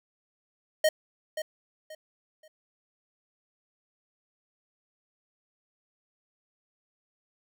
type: tone with echo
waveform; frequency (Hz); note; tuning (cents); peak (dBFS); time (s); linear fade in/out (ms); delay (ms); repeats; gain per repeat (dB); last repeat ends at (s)
square; 622.3; D#5; 0; -20; 0.84-0.89; 5; 530; 3; -11; 2.48
effects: none